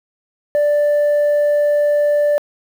sine tone, 587.3 Hz, D5, in tune, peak -9 dBFS, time 0.55-2.38 s, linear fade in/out 0 ms, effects tanh soft clip ceiling -11 dBFS + 7-bit

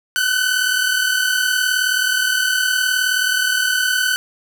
sawtooth tone pair together, 1487 / 1526.2 Hz, F#6 / G6, +8 / -47 cents, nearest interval unison, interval 45 cents, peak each -15 dBFS, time 0.16-4.16 s, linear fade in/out 0 ms, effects none

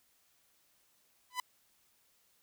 sawtooth tone with exponential growth, 1000 Hz, B5, 21 cents sharp, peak -26 dBFS, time 1.3-1.4 s, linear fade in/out 2 ms, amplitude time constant 21 ms, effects white hiss -71 dBFS RMS until 2.42 s

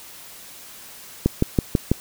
click train, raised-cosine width 3 ms, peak -3 dBFS, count 5, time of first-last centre 1.26-1.916 s, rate 6.1 Hz, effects white hiss -42 dBFS RMS until 2 s

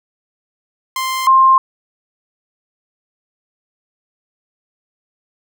sawtooth / sine tone pair in turn, 1046.5 / 1056.8 Hz, C6 / C6, 0 / +17 cents, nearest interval unison, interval 17 cents, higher second, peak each -14 / -6 dBFS, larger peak second, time 0.96-1.27 / 1.27-1.58 s, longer neither, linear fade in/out 2 ms, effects none

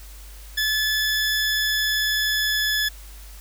20% pulse tone with pitch glide, 1727 to 1716.1 Hz, A6 to A6, -33 to -44 cents, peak -15 dBFS, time 0.57-2.89 s, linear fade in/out 10 ms, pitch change -11 cents, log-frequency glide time 1.02-2.73 s, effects added 50 Hz sine -39 dBFS peak until 3.4 s + white hiss -47 dBFS RMS until 3.4 s

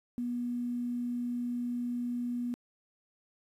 sine tone with quantisation, 242.5 Hz, B3, 31 cents flat, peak -31 dBFS, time 0.18-2.54 s, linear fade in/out 0 ms, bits 10, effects resampled to 32000 Hz

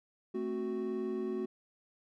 triangle chord, F# diminished, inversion first, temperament equal, 220 / 261.6 / 370 Hz, A3 / C4 / F#4, 0 / 0 / 0 cents, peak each -37 / -39 / -33 dBFS, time 0.34-1.46 s, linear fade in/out 10 ms, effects none

